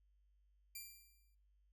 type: tone with exponential decay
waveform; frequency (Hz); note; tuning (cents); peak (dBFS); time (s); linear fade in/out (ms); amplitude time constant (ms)
5% pulse; 2365; D7; +12; -36; 0.75-1.35; 5; 130
effects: noise-tail reverb RT60 0.4 s tail -18 dB re dry + added 50 Hz sine -70 dBFS peak until 1.72 s